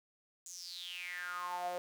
sawtooth tone with high-pass filter sweep, 178.2 Hz, F3, 35 cents sharp, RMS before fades -42 dBFS, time 0.46-1.78 s, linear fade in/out 0 ms, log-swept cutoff 7100 to 560 Hz, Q 8.7, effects none

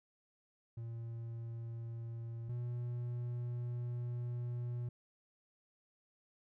triangle tone pair in turn, 115.7 / 120.99 Hz, A#2 / B2, -13 / -35 cents, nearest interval minor second, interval 78 cents, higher second, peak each -39 / -35 dBFS, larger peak second, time 0.77-2.49 / 2.49-4.89 s, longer second, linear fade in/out 5 ms, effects none

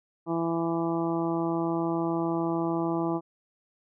harmonic tone, 166.7 Hz, E3, 20 cents sharp, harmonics 1 / 2 / 3 / 4 / 5 / 6 / 7, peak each -33 / -27 / -39 / -35 / -36 / -38 / -39 dBFS, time 0.26-3.21 s, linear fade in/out 50 ms, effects none

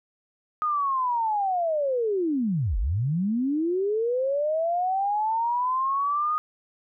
sine linear two-way sweep, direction down then up, 1245 to 40.31 to 1245 Hz, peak -22 dBFS, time 0.62-6.38 s, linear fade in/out 0 ms, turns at 2.78 s, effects none

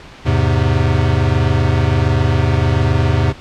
square chord, E augmented, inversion none, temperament equal, 82.41 / 103.83 / 130.81 Hz, E2 / G#2 / B#2, 0 / 0 / 0 cents, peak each -17 dBFS, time 0.25-3.33 s, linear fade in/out 20 ms, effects pink hiss -37 dBFS RMS until 3.4 s + low-pass 4000 Hz 12 dB/octave

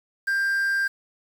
triangle tone with quantisation, 1590 Hz, G6, 24 cents sharp, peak -19 dBFS, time 0.27-0.88 s, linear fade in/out 10 ms, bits 7, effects none

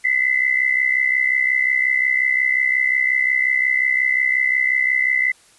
sine tone pair together, 1994.4 / 2060 Hz, B6 / C7, +16 / -28 cents, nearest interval minor second, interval 56 cents, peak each -18 dBFS, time 0.04-5.32 s, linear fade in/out 10 ms, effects white hiss -52 dBFS RMS until 5.58 s + resampled to 24000 Hz

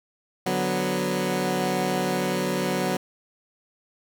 15% pulse chord, B minor, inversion first, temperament equal, 146.83 / 185 / 246.9 Hz, D3 / F#3 / B3, 0 / 0 / 0 cents, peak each -25 / -19 / -22 dBFS, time 0.46-2.97 s, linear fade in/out 5 ms, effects none

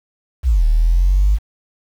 sine exponential two-way sweep, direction down then up, 70.9 to 37.69 to 52.6 Hz, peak -9 dBFS, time 0.43-1.39 s, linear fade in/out 50 ms, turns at 0.65 s, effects tanh soft clip ceiling -6 dBFS + 7-bit

